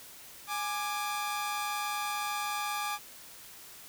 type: tone pair together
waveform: sawtooth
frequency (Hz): 830.6 / 1187.5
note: G#5 / D6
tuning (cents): 0 / +19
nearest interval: tritone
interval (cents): 619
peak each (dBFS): -31 / -31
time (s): 0.47-2.99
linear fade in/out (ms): 50
effects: white hiss -50 dBFS RMS until 3.88 s